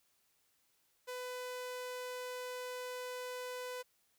sawtooth tone, 500 Hz, B4, 21 cents sharp, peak -37 dBFS, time 1.07-3.83 s, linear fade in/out 20 ms, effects white hiss -75 dBFS RMS until 4.18 s

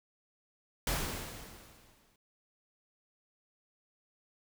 pink noise with exponential decay, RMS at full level -31 dBFS, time 0.87-2.16 s, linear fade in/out 2 ms, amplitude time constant 280 ms, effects none

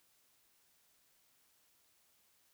silence, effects white hiss -72 dBFS RMS until 2.53 s

